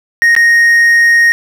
triangle tone with dropouts, 1864.7 Hz, A#6, in tune, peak -3 dBFS, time 0.22-1.32 s, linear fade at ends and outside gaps 0 ms, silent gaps 0.351-0.364 s, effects none

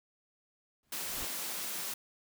pink noise with exponential growth, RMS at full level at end -40 dBFS, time 0.83-1.25 s, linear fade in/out 2 ms, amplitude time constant 91 ms
white high-pass noise, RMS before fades -38 dBFS, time 0.92-1.94 s, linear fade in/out 5 ms, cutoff 150 Hz, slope 96 dB/octave
effects none

